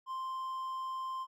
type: tone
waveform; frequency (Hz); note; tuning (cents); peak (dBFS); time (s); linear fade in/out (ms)
triangle; 1046.5; C6; 0; -34; 0.06-1.27; 50
effects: none